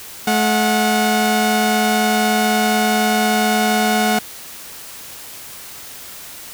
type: tone pair together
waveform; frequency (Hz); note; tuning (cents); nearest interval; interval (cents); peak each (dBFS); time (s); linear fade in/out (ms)
sawtooth; 215.3 / 730; A3 / F#5; -37 / -24; octave + major sixth; 2113; -13; 0.27-4.19; 5
effects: white hiss -35 dBFS RMS until 6.53 s